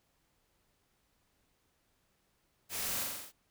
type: noise with echo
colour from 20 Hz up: white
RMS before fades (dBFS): -39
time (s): 2.69-3.06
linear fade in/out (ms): 50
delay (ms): 44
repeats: 6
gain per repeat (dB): -2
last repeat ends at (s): 3.324
effects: pink hiss -75 dBFS RMS until 3.5 s

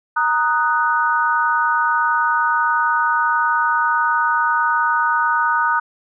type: chord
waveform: sine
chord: D# minor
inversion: second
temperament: equal with one note detuned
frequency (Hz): 932.3 / 1244.5 / 1486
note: A#5 / D#6 / F#6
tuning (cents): 0 / 0 / +7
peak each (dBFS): -19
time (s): 0.16-5.8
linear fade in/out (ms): 10
effects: none

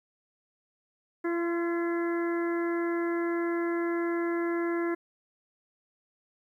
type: harmonic tone with a mistuned harmonic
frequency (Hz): 340.2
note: F4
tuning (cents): -45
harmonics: 1 / 2 / 3 / 4 / 5 / 6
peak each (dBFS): -27 / -40 / -40 / -41 / -40 / -43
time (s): 1.24-4.95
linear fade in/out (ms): 10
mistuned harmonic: 3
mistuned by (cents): +23
effects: 11-bit

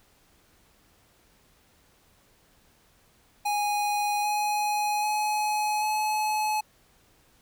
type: tone with pitch steps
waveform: square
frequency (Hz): 827 / 836.1 / 845.4 / 854.7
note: G#5 / G#5 / G#5 / G#5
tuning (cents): -8 / +11 / +31 / +49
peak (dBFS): -25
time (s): 3.45-6.61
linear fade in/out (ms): 10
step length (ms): 790
effects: pink hiss -62 dBFS RMS until 7.41 s

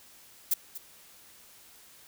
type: noise with echo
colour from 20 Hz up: violet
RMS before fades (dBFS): -25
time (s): 0.51-0.54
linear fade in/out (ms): 5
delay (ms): 240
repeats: 1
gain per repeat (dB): -14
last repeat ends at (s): 0.78
effects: white hiss -55 dBFS RMS until 2.07 s

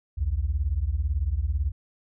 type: beating tone pair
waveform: sine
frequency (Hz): 61.74 / 79.74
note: B1 / D#2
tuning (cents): 0 / +43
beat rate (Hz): 18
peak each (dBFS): -25 / -25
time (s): 0.17-1.72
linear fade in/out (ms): 20
effects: tanh soft clip ceiling -16 dBFS

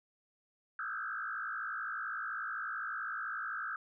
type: tone with frequency modulation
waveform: sine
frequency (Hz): 1441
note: F#6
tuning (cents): -46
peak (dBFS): -36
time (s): 0.79-3.76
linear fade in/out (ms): 2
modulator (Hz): 55.8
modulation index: 3.3
effects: none

